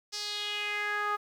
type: tone with band-pass filter sweep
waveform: sawtooth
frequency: 415.3 Hz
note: G#4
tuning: in tune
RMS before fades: -33 dBFS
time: 0.12-1.17 s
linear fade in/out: 20 ms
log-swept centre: 5300 to 1200 Hz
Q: 3.5
effects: 10-bit